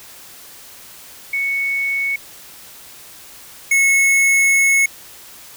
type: tone pair in turn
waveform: sine / square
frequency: 2215 / 2191 Hz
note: C#7 / C#7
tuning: -2 / -21 cents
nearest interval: unison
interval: 19 cents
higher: first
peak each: -17 / -12 dBFS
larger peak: second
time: 1.33-2.16 / 3.71-4.86 s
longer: second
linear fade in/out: 5 ms
effects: white hiss -40 dBFS RMS until 5.56 s